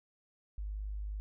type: tone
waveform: sine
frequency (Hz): 51.2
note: G#1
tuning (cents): -24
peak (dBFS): -36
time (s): 0.58-1.2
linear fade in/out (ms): 0
effects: none